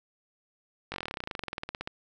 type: slowing click train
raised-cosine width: 0.3 ms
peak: -18 dBFS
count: 26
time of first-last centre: 0.92-1.875 s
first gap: 20 ms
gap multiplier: 1.05
effects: none